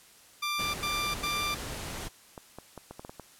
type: tone bursts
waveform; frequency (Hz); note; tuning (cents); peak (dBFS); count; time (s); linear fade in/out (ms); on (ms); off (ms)
15% pulse; 1184; D6; +14; -23; 3; 0.42-1.548; 10; 320; 84
type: noise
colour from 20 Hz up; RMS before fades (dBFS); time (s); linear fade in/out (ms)
pink; -38; 0.58-2.09; 20
type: clicks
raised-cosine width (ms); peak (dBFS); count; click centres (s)
1; -27; 8; 2.378 / 2.586 / 2.777 / 2.91 / 2.995 / 3.049 / 3.095 / 3.197
effects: white hiss -56 dBFS RMS until 3.39 s + low-pass 12000 Hz 12 dB/octave